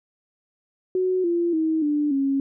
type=tone with pitch steps; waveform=sine; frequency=370 / 343.2 / 318.4 / 295.4 / 274 Hz; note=F#4 / F4 / D#4 / D4 / C#4; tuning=0 / -30 / +40 / +10 / -20 cents; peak=-19 dBFS; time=0.95-2.4 s; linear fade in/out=2 ms; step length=290 ms; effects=none